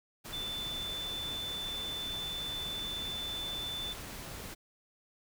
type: tone in noise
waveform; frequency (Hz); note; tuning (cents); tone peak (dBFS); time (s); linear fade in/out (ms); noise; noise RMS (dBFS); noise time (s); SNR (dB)
sine; 3520; A7; 0; -36; 0.32-3.94; 20; pink; -44; 0.24-4.55; +5
effects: none